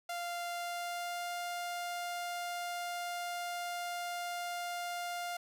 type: tone with pitch glide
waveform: sawtooth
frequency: 696 to 701.7 Hz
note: F5 to F5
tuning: -6 to +8 cents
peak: -33 dBFS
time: 0.09-5.37 s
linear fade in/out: 5 ms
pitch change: +14 cents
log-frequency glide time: 0.52-1.33 s
effects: none